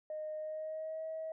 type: tone with pitch glide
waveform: sine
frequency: 617 to 638.8 Hz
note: D#5 to D#5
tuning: -15 to +45 cents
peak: -37 dBFS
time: 0.1-1.32 s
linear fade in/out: 2 ms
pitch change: +60 cents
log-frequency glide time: 0.37-1.04 s
effects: tanh soft clip ceiling -33 dBFS